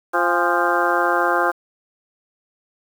harmonic tone with a mistuned harmonic, 174.61 Hz, F3, in tune, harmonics 2 / 3 / 4 / 5 / 6 / 7 / 8 / 9, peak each -24 / -24 / -24 / -24 / -24 / -24 / -24 / -24 dBFS, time 0.13-1.52 s, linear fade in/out 20 ms, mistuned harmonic 5, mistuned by -94 cents, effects 7-bit

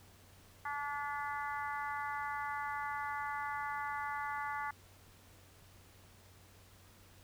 harmonic tone, 288.4 Hz, D4, 31 cents flat, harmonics 3 / 4 / 5 / 6 / 7, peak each -40 / -42 / -44 / -46 / -47 dBFS, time 0.65-4.71 s, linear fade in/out 5 ms, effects added 93 Hz sine -62 dBFS peak until 7.23 s + pink hiss -62 dBFS RMS until 7.23 s

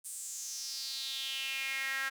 sawtooth tone with high-pass filter sweep, 269.1 Hz, C4, 49 cents sharp, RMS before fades -38 dBFS, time 0.04-2.1 s, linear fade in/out 20 ms, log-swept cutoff 9000 to 1600 Hz, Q 4.6, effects none

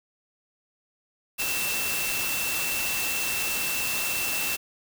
sine tone in noise, 2679 Hz, E7, 27 cents sharp, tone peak -30 dBFS, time 1.38-4.57 s, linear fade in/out 20 ms, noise white, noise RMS -29 dBFS, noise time 1.38-4.57 s, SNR -4 dB, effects none

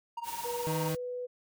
triangle tone with tremolo, 935 Hz, A#5, 5 cents sharp, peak -31 dBFS, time 0.17-0.89 s, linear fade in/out 5 ms, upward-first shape sine, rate 19 Hz, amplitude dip 90%
white noise, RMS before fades -42 dBFS, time 0.23-0.97 s, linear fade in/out 50 ms
sine tone with pitch glide, 483.2 to 494.8 Hz, B4 to B4, -38 to +3 cents, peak -34 dBFS, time 0.44-1.27 s, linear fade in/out 20 ms, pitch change +41 cents, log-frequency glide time 0.7-0.76 s
35% pulse tone, 157 Hz, D#3, 16 cents sharp, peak -30 dBFS, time 0.67-0.95 s, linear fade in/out 0 ms
effects none

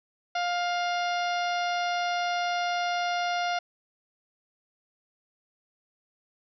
harmonic tone, 704 Hz, F5, 14 cents sharp, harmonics 1 / 2 / 3 / 4 / 5 / 6 / 7 / 8, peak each -27 / -33 / -37 / -39 / -41 / -43 / -44 / -45 dBFS, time 0.35-3.59 s, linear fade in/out 5 ms, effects none

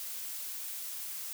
blue noise, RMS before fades -40 dBFS, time 0-1.33 s, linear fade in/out 0 ms, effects none

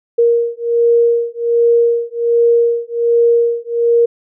sine beating tone pair, 468.6 / 469.9 Hz, A#4 / A#4, +9 / +14 cents, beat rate 1.3 Hz, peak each -13 dBFS, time 0.18-4.06 s, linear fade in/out 10 ms, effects none

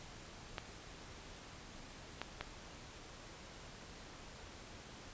clicks, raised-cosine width 0.3 ms, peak -23 dBFS, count 3, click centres 0.582 / 2.216 / 2.41 s, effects pink hiss -53 dBFS RMS until 5.13 s + resampled to 16000 Hz

